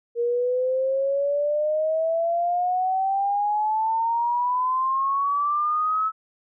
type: exponential sweep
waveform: sine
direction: up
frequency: 468.9 to 1305 Hz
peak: -20 dBFS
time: 0.15-6.12 s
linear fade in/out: 50 ms
effects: none